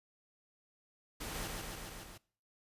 pink noise with echo, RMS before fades -42 dBFS, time 1.2-1.48 s, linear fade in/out 10 ms, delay 140 ms, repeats 5, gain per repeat -2 dB, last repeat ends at 2.18 s, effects noise-tail reverb RT60 0.5 s tail -23 dB re dry + resampled to 32000 Hz

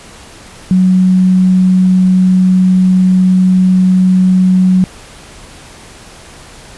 sine tone, 185 Hz, F#3, in tune, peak -5 dBFS, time 0.71-4.84 s, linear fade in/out 0 ms, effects pink hiss -35 dBFS RMS until 6.77 s + resampled to 24000 Hz

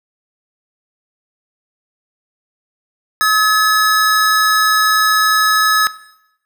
square tone pair together, 1278.4 / 1711 Hz, D#6 / A6, +47 / -49 cents, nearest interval perfect fourth, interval 504 cents, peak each -14 / -14 dBFS, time 3.21-5.87 s, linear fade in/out 0 ms, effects noise-tail reverb RT60 0.8 s tail -17 dB re dry

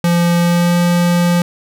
square tone with pitch glide, 172.3 to 174.3 Hz, F3 to F3, -23 to -3 cents, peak -11 dBFS, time 0.04-1.42 s, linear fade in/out 2 ms, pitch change +20 cents, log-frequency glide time 0.38-0.77 s, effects none

